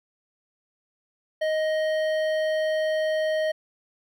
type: tone with hard clipping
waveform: sine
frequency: 625 Hz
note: D#5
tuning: 8 cents sharp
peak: -24 dBFS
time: 1.41-3.52 s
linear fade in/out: 10 ms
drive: 11 dB
effects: none